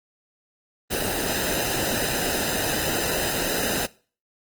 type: noise with comb filter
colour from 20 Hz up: pink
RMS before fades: -25 dBFS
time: 0.9-3.87 s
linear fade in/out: 20 ms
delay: 0.89 ms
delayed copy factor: -0.7
effects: noise-tail reverb RT60 0.4 s tail -21 dB re dry + Opus 24 kbps